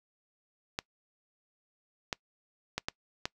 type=clicks; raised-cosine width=0.2 ms; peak=-14 dBFS; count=5; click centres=0.789 / 2.128 / 2.78 / 2.885 / 3.255 s; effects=noise-tail reverb RT60 0.1 s tail -24 dB re dry